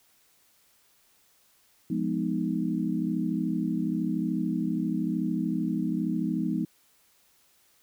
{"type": "chord", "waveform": "sine", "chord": "F half-diminished seventh", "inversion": "none", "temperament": "equal with one note detuned", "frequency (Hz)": [174.61, 207.7, 248.7, 311.1], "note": ["F3", "Ab3", "Cb4", "Eb4"], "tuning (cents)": [0, 0, 12, 0], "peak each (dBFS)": -31, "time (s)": [1.9, 6.65], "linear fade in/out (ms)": 5, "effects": ["white hiss -64 dBFS RMS until 7.82 s"]}